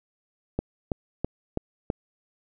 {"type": "click train", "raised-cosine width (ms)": 2, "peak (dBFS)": -12, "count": 5, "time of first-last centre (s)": [0.59, 1.901], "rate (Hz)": 3.05, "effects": []}